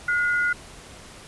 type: tone pair together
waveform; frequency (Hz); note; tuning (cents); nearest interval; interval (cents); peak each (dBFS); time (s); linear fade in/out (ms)
sine; 1437 / 2029; F6 / B6; +49 / +46; tritone; 597; -20 / -29; 0.08-0.53; 5
effects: pink hiss -44 dBFS RMS until 1.27 s + resampled to 24000 Hz